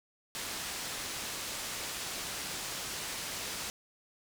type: low-pass noise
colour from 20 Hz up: white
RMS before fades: -39 dBFS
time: 0.35-3.7 s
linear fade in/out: 0 ms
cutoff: 7900 Hz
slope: 12 dB/octave
effects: none